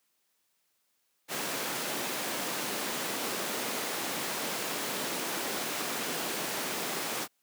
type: high-pass noise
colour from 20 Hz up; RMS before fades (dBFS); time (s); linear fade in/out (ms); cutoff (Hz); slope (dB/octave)
pink; -34; 1.28-7.28; 50; 230; 12
effects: white hiss -75 dBFS RMS until 7.42 s + high-pass 150 Hz 12 dB/octave